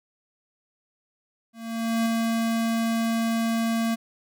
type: tone with ADSR envelope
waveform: square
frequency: 227.8 Hz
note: A#3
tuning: 40 cents flat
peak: -21 dBFS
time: 1.53-3.96 s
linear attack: 530 ms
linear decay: 5 ms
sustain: -2 dB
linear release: 23 ms
effects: none